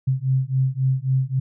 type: beating tone pair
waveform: sine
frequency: 130 / 133.7 Hz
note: C3 / C3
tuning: -11 / +38 cents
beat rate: 3.7 Hz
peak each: -21 dBFS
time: 0.07-1.4 s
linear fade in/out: 10 ms
effects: none